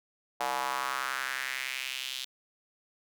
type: tone with high-pass filter sweep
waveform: square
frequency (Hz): 65.4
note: C2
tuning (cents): 0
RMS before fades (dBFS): -34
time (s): 0.4-2.25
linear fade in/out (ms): 5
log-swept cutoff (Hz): 770 to 3500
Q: 2.8
effects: none